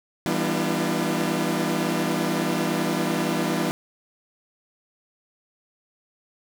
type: tone cluster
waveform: sawtooth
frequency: 164.8 / 196.1 / 243.3 / 301.7 / 339.6 Hz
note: E3 / G3 / B3 / D4 / F4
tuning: 0 / +1 / -26 / +47 / -48 cents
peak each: -25 dBFS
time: 0.26-3.71 s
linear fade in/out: 0 ms
effects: none